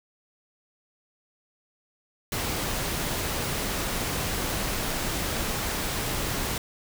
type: noise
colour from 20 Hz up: pink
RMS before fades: -29 dBFS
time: 2.32-6.58 s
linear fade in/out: 2 ms
effects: none